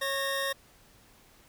25% pulse tone pair together, 548.7 / 1847 Hz, C#5 / A#6, -18 / -16 cents, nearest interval octave + major sixth, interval 2102 cents, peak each -28 dBFS, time 0.01-0.53 s, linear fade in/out 10 ms, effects pink hiss -59 dBFS RMS until 1.48 s

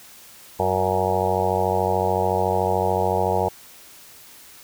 harmonic tone with a mistuned harmonic, 93.7 Hz, F#2, 22 cents sharp, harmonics 1 / 2 / 4 / 5 / 6 / 7 / 8 / 9 / 10, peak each -28 / -31 / -29 / -25 / -28 / -27 / -27 / -25 / -30 dBFS, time 0.59-3.49 s, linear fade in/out 10 ms, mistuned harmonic 4, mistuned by -30 cents, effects white hiss -46 dBFS RMS until 4.63 s

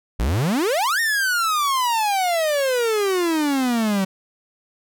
45% pulse exponential two-way sweep, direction up then down, 49 to 1864.7 to 187.6 Hz, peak -18 dBFS, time 0.19-4.05 s, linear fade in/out 10 ms, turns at 1 s, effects none

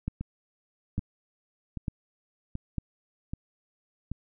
two click trains, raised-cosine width 5 ms, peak -21 / -17 dBFS, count 6 / 4, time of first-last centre 0.21-4.116 / 0.08-2.783 s, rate 1.28 / 1.11 Hz, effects none

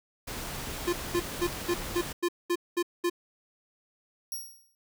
pink noise, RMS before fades -37 dBFS, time 0.27-2.13 s, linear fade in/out 10 ms
square tone bursts, 349.2 Hz, F4, in tune, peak -25 dBFS, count 9, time 0.87-3.099 s, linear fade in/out 10 ms, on 61 ms, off 210 ms
5% pulse tone with exponential decay, 5620 Hz, F8, 10 cents sharp, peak -25 dBFS, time 4.32-4.75 s, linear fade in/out 1 ms, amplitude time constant 92 ms
effects none

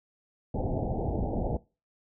pink low-pass noise, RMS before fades -30 dBFS, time 0.54-1.57 s, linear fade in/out 5 ms, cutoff 840 Hz, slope 96 dB/octave, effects noise-tail reverb RT60 0.3 s tail -21 dB re dry

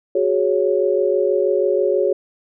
sine chord, F# suspended second, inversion none, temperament just, 370 / 416.2 / 555 Hz, F#4 / G#4 / C#5, 0 / +4 / +2 cents, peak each -19 dBFS, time 0.15-2.13 s, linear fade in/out 5 ms, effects none

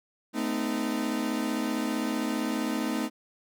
40% pulse chord, A diminished, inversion none, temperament equal with one note detuned, 220 / 255.4 / 311.1 Hz, A3 / C4 / Eb4, 0 / -42 / 0 cents, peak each -31 dBFS, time 0.33-3.1 s, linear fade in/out 50 ms, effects none

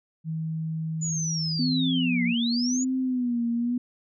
sine tone with pitch glide, 160 to 176.51 Hz, D#3 to F3, +49 to +19 cents, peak -27 dBFS, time 0.24-2.35 s, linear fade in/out 50 ms, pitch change +170 cents, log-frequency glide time 1.71-2.17 s
sine linear two-way sweep, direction down then up, 7020 to 2000 to 7020 Hz, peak -28 dBFS, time 1.01-2.85 s, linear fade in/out 20 ms, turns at 2.24 s
sine tone with vibrato, 246.9 Hz, B3, in tune, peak -23 dBFS, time 1.59-3.78 s, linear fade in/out 5 ms, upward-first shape sine, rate 0.92 Hz, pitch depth 92 cents each way
effects none

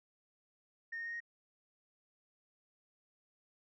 sine tone with pitch steps, 1837 / 1847.6 / 1858.3 / 1869.1 Hz, A#6 / A#6 / A#6 / A#6, -26 / -16 / -6 / +4 cents, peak -38 dBFS, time 0.92-1.204 s, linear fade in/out 10 ms, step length 71 ms, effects tanh soft clip ceiling -35 dBFS

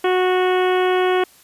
harmonic tone, 367.5 Hz, F#4, 12 cents flat, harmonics 1 / 2 / 3 / 4 / 5 / 6 / 7 / 8 / 9, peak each -16 / -22 / -26 / -28 / -30 / -32 / -33 / -34 / -35 dBFS, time 0.04-1.24 s, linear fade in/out 5 ms, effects white hiss -50 dBFS RMS until 1.43 s + resampled to 32000 Hz

